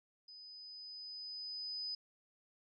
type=tone with level ramp; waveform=sine; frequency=5000 Hz; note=D#8; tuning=8 cents sharp; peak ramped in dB=-52 to -38 dBFS; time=0.28-1.95 s; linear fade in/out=5 ms; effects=none